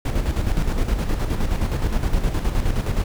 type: noise with tremolo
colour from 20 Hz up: brown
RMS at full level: -19 dBFS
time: 0.05-3.04 s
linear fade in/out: 5 ms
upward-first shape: square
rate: 9.6 Hz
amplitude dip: 50%
effects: none